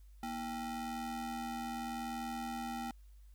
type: ring-modulated tone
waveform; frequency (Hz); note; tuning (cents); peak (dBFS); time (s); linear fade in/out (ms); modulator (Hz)
square; 277.2; C#4; 0; -36; 0.23-2.91; 2; 514
effects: added 50 Hz sine -54 dBFS peak until 3.34 s + white hiss -75 dBFS RMS until 3.34 s